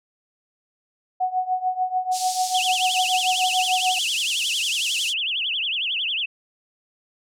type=tone with tremolo; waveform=sine; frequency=740 Hz; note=F#5; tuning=in tune; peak=-17 dBFS; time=1.2-3.99 s; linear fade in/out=10 ms; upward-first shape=triangle; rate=6.8 Hz; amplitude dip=90%
type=band-pass noise; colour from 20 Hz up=pink; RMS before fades=-30 dBFS; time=2.11-5.14 s; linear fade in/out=50 ms; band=4300 to 9200 Hz; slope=24 dB/octave
type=tone with vibrato; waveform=sine; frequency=2982 Hz; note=F#7; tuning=13 cents sharp; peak=-22 dBFS; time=2.54-6.26 s; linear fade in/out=10 ms; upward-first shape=triangle; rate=11 Hz; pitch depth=290 cents each way
effects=none